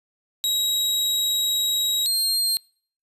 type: tone pair in turn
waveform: sawtooth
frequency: 3831 / 4201 Hz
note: A#7 / C8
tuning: +47 / +6 cents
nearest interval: major second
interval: 159 cents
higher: second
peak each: -17 dBFS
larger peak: neither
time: 0.44-2.06 / 2.06-2.57 s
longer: first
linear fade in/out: 0 ms
effects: noise-tail reverb RT60 0.5 s tail -26 dB re dry + resampled to 32000 Hz